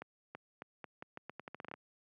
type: accelerating click train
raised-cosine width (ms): 0.5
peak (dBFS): -29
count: 15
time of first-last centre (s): 0.02-1.739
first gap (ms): 330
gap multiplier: 0.82
effects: high-pass 150 Hz 12 dB/octave